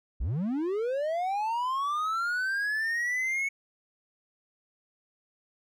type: linear sweep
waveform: triangle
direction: up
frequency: 43.65 to 2217 Hz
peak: -25 dBFS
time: 0.2-3.49 s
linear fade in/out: 10 ms
effects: none